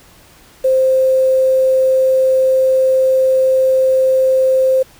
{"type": "tone with quantisation", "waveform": "sine", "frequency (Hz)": 523.3, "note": "C5", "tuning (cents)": 0, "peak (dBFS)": -9, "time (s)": [0.64, 4.83], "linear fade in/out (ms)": 10, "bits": 6, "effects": ["pink hiss -45 dBFS RMS until 4.99 s"]}